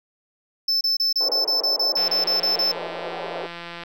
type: tone bursts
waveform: triangle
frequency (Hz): 5274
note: E8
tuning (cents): 0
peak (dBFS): -17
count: 13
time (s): 0.68-2.718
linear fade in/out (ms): 5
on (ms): 130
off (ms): 29
type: band-pass noise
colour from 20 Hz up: white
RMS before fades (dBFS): -32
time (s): 1.2-3.47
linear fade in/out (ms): 10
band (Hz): 410 to 740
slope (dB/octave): 24
type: click train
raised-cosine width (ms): 0.3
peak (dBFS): -19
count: 320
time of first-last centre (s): 1.97-3.835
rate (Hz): 171
effects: none